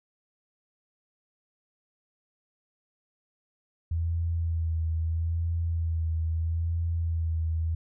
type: tone with vibrato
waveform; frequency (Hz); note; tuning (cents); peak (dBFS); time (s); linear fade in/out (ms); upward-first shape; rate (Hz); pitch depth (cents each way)
sine; 82.41; E2; 0; -25; 3.91-7.75; 5; sine; 0.77; 32
effects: none